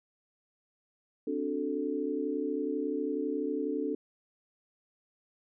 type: chord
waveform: sine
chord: D dominant seventh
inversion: third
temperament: equal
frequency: 261.6 / 293.7 / 370 / 440 Hz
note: C4 / D4 / F#4 / A4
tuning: 0 / 0 / 0 / 0 cents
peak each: -37 / -33 / -39 / -34 dBFS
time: 1.27-3.95 s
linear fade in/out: 5 ms
effects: none